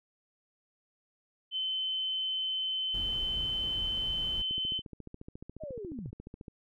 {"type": "tone", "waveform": "sine", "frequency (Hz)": 3062, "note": "G7", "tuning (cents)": -41, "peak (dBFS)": -30, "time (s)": [1.51, 4.82], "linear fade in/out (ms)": 50}
{"type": "noise", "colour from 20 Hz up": "brown", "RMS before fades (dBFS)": -41, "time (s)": [2.94, 4.42], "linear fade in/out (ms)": 5}
{"type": "click train", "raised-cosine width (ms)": 3, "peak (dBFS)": -31, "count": 29, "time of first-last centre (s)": [4.51, 6.482], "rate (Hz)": 14.2}
{"type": "linear sweep", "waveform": "sine", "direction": "down", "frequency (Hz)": [654, 87.31], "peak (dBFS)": -38, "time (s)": [5.6, 6.11], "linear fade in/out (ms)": 20}
{"effects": []}